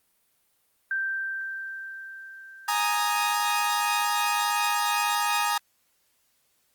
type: tone with exponential decay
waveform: sine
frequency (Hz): 1568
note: G6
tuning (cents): 0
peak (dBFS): -24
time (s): 0.91-4.36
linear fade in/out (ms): 2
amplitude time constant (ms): 750
type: chord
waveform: sawtooth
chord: Ab suspended second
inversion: none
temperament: equal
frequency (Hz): 830.6 / 932.3 / 1244.5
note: Ab5 / Bb5 / Eb6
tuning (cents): 0 / 0 / 0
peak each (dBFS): -24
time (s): 2.68-5.58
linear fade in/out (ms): 5
effects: white hiss -69 dBFS RMS until 6.74 s + Opus 32 kbps